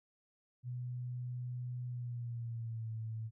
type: tone with pitch glide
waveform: sine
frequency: 123.7 to 111.48 Hz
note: B2 to A2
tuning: +3 to +23 cents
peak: -38 dBFS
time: 0.63-3.31 s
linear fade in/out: 50 ms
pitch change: -180 cents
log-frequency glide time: 1.86-2.93 s
effects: none

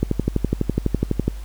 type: click train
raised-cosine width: 3 ms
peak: -5 dBFS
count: 16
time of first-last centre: 0.03-1.28 s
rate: 12 Hz
effects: added 50 Hz sine -29 dBFS peak until 1.44 s + pink hiss -47 dBFS RMS until 1.44 s

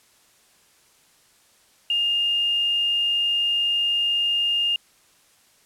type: tone with quantisation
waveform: sine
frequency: 2822 Hz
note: F7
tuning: 17 cents sharp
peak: -19 dBFS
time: 1.9-4.76 s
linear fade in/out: 2 ms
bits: 7
effects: white hiss -58 dBFS RMS until 5.65 s + low-pass 11000 Hz 12 dB/octave

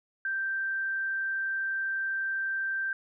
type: tone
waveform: sine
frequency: 1568 Hz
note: G6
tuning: in tune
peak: -28 dBFS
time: 0.25-2.93 s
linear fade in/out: 2 ms
effects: none

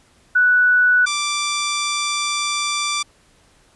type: tone pair in turn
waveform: sine / 10% pulse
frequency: 1480 / 1174.7 Hz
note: F#6 / D6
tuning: 0 / 0 cents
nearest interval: major third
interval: 400 cents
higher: first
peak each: -11 dBFS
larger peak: neither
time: 0.35-1.06 / 1.06-3.03 s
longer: second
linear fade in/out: 10 ms
effects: pink hiss -55 dBFS RMS until 3.75 s + resampled to 24000 Hz

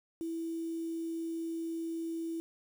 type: tone with quantisation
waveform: sine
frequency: 329.6 Hz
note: E4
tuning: in tune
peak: -34 dBFS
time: 0.21-2.4 s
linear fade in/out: 0 ms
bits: 9
effects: none

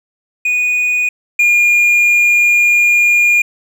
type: tone pair in turn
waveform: triangle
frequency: 2470 / 2421 Hz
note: D#7 / D#7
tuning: -13 / -48 cents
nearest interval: unison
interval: 35 cents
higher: first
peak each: -10 / -6 dBFS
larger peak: second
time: 0.45-1.09 / 1.39-3.42 s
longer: second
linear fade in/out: 5 ms
effects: none

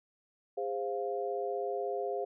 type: chord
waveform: sine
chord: F minor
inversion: first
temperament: equal with one note detuned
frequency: 407.2 / 523.3 / 698.5 Hz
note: Ab4 / C5 / F5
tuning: -34 / 0 / 0 cents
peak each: -35 / -37 / -37 dBFS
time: 0.57-2.25 s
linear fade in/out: 10 ms
effects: none

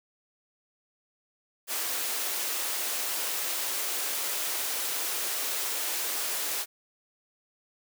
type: high-pass noise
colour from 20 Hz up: white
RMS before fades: -31 dBFS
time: 1.67-6.66 s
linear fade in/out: 50 ms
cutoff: 320 Hz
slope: 24 dB/octave
effects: none

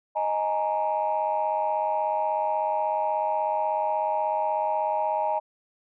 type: chord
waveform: sine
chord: D# suspended fourth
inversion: none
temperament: equal with one note detuned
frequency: 622.3 / 835.9 / 932.3 Hz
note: D#5 / G#5 / A#5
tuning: 0 / +11 / 0 cents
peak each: -27 / -26 / -27 dBFS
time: 0.15-5.4 s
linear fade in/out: 20 ms
effects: tanh soft clip ceiling -16 dBFS

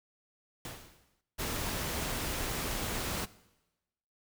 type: noise with exponential decay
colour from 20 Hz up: pink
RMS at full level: -40 dBFS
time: 0.65-1.21 s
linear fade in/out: 1 ms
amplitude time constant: 120 ms
type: noise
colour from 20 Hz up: pink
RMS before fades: -35 dBFS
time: 1.38-3.26 s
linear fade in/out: 20 ms
effects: noise-tail reverb RT60 1.0 s tail -19 dB re dry

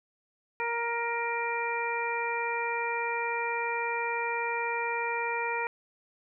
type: harmonic tone with a mistuned harmonic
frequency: 468.2 Hz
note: A#4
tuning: 8 cents sharp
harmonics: 1 / 2 / 3 / 4 / 5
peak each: -35 / -32 / -38 / -37 / -34 dBFS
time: 0.6-5.67 s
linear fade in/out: 0 ms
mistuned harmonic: 5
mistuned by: +25 cents
effects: none

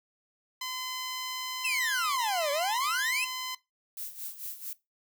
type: tone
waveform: 10% pulse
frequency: 1023 Hz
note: C6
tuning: 39 cents flat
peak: -25 dBFS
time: 0.61-3.55 s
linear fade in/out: 5 ms
type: exponential two-way sweep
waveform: 40% pulse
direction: down then up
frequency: 2734 to 554.4 to 2734 Hz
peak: -27 dBFS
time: 1.64-3.25 s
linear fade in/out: 10 ms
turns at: 2.51 s
type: noise with tremolo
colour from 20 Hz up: violet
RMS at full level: -37 dBFS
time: 3.97-4.73 s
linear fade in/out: 2 ms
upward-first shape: sine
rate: 4.5 Hz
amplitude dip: 75%
effects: noise-tail reverb RT60 0.2 s tail -19 dB re dry

